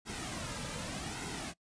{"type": "noise with flanger", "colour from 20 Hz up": "pink", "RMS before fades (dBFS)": -40, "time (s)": [0.05, 1.54], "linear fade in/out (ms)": 50, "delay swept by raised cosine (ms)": [1.7, 2.8], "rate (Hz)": 0.84, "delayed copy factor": -0.65, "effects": ["noise-tail reverb RT60 0.1 s tail -23 dB re dry", "resampled to 22050 Hz"]}